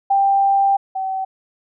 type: tone pair in turn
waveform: sine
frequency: 789 / 764.3 Hz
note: G5 / G5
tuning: +11 / -44 cents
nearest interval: minor second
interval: 55 cents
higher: first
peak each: -12 / -20 dBFS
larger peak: first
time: 0.1-0.77 / 0.95-1.25 s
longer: first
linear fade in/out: 10 ms
effects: none